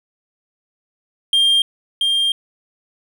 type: tone pair in turn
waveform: triangle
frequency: 3200 / 3200 Hz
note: G7 / G7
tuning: +35 / +35 cents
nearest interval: unison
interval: 0 cents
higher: neither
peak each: -10 / -13 dBFS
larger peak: first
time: 1.33-1.62 / 2.01-2.32 s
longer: second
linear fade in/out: 2 ms
effects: none